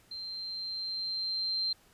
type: tone with level ramp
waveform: sine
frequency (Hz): 4145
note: C8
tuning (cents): -17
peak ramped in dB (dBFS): -38 to -28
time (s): 0.11-1.73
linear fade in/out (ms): 5
effects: pink hiss -63 dBFS RMS until 1.93 s + resampled to 32000 Hz